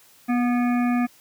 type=harmonic tone with a mistuned harmonic; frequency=244.1 Hz; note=B3; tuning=20 cents flat; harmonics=1 / 3 / 5 / 7 / 9 / 10; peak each=-19 / -29 / -33 / -36 / -38 / -39 dBFS; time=0.28-1.07 s; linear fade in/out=20 ms; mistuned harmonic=3; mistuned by=-21 cents; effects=white hiss -54 dBFS RMS until 1.2 s + high-pass 60 Hz 12 dB/octave